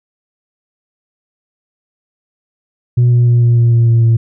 sine tone with pitch steps, 121.9 / 120.85 / 119.81 / 118.77 / 117.75 / 116.73 / 115.72 / 114.73 Hz, B2 / B2 / A#2 / A#2 / A#2 / A#2 / A#2 / A#2, -22 / -37 / +48 / +33 / +18 / +3 / -12 / -27 cents, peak -4 dBFS, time 2.97-4.17 s, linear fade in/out 10 ms, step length 150 ms, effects tanh soft clip ceiling -5 dBFS

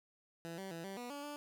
15% pulse tone with pitch steps, 167 / 192.7 / 166.3 / 194.4 / 243.5 / 286.3 / 292.5 Hz, E3 / G3 / E3 / G3 / B3 / D4 / D4, +23 / -29 / +16 / -14 / -24 / -44 / -7 cents, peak -37 dBFS, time 0.45-1.36 s, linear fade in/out 0 ms, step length 130 ms, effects none

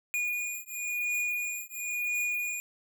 square beating tone pair, 2445 / 2445.97 Hz, D#7 / D#7, -31 / -30 cents, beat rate 0.97 Hz, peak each -34 / -34 dBFS, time 0.14-2.6 s, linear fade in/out 0 ms, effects none

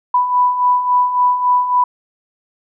sine beating tone pair, 987.8 / 991.4 Hz, B5 / B5, 0 / +6 cents, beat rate 3.6 Hz, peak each -19 / -12 dBFS, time 0.14-1.84 s, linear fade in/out 5 ms, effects none

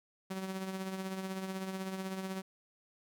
sawtooth tone with tremolo, 190 Hz, F#3, 46 cents sharp, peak -31 dBFS, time 0.3-2.42 s, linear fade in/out 10 ms, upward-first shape triangle, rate 16 Hz, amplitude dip 55%, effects none

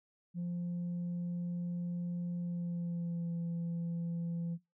sine tone with pitch glide, 174.61 to 169.54 Hz, F3 to E3, 0 to +49 cents, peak -32 dBFS, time 0.34-4.58 s, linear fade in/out 50 ms, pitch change -51 cents, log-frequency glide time 2.39-3.32 s, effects noise-tail reverb RT60 0.2 s tail -18 dB re dry + tanh soft clip ceiling -33 dBFS

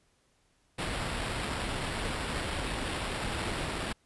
pink noise with sample-and-hold, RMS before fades -34 dBFS, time 0.78-3.93 s, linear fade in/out 10 ms, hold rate 6300 Hz, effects pink hiss -70 dBFS RMS until 4.05 s + resampled to 24000 Hz

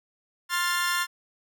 sawtooth chord, F major, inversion second, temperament equal with one note detuned, 1055 / 1396.9 / 1760 Hz, C6 / F6 / A6, +14 / 0 / 0 cents, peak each -25 dBFS, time 0.49-1.07 s, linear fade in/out 50 ms, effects none

